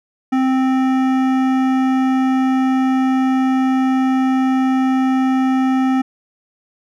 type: tone with hard clipping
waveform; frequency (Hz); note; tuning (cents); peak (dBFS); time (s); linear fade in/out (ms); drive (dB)
sine; 261.6; C4; 0; -15; 0.32-6.02; 10; 14
effects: none